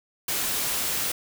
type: noise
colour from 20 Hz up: white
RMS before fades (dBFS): -27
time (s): 0.28-1.12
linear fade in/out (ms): 5
effects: none